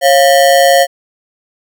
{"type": "ring-modulated tone", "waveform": "square", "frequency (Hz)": 622.3, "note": "D#5", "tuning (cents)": 0, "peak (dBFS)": -3, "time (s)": [0.01, 0.87], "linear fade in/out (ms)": 50, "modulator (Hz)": 75, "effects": []}